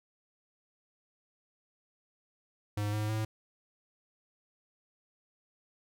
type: tone with pitch steps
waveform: square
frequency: 103.83 / 106.44 / 109.12 Hz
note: G#2 / G#2 / A2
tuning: 0 / +43 / -14 cents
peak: -31 dBFS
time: 2.77-3.25 s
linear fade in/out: 5 ms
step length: 160 ms
effects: none